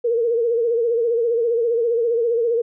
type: tone with vibrato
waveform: sine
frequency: 466.2 Hz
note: A#4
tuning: in tune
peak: -16 dBFS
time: 0.04-2.62 s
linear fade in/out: 10 ms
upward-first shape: sine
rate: 15 Hz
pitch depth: 66 cents each way
effects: none